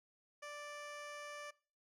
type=tone; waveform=15% pulse; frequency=587.3 Hz; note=D5; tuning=in tune; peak=-40 dBFS; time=0.42-1.51 s; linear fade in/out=10 ms; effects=noise-tail reverb RT60 0.4 s tail -21 dB re dry + low-pass 9000 Hz 12 dB/octave